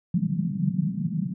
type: band-pass noise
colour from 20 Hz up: pink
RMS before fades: -26 dBFS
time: 0.14-1.34 s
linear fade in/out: 5 ms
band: 150 to 200 Hz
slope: 48 dB/octave
effects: none